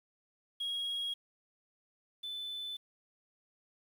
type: tone pair in turn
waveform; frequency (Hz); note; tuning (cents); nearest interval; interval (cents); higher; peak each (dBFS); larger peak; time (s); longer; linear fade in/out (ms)
sine; 3294 / 3510; G#7 / A7; -15 / -5; minor second; 110; second; -31 / -37; first; 0.6-1.14 / 2.23-2.77; neither; 10
effects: tanh soft clip ceiling -33 dBFS + 10-bit